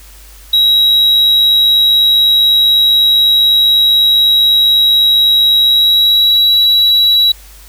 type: tone with pitch glide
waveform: triangle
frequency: 3852 to 3904 Hz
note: B7 to B7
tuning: -44 to -21 cents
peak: -5 dBFS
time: 0.53-7.32 s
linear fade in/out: 5 ms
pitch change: +23 cents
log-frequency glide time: 5.59-6.52 s
effects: added 50 Hz sine -36 dBFS peak until 7.68 s + white hiss -40 dBFS RMS until 7.68 s